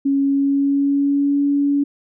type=tone with pitch glide; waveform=sine; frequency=276.6 to 283.9 Hz; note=C#4 to C#4; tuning=-4 to +41 cents; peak=-14 dBFS; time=0.05-1.84 s; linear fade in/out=10 ms; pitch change=+45 cents; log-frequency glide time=0.22-1.43 s; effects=none